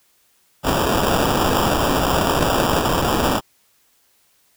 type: noise with sample-and-hold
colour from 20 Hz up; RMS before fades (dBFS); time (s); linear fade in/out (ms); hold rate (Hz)
violet; -18; 0.63-3.41; 50; 2100
effects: white hiss -60 dBFS RMS until 4.56 s